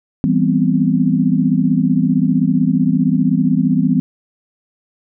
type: chord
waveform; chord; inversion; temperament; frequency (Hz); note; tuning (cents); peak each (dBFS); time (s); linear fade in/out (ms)
sine; C major seventh; first; equal with one note detuned; 164.81 / 196 / 246.1 / 261.6; E3 / G3 / B3 / C4; 0 / 0 / -6 / 0; -17; 0.24-4; 0
effects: none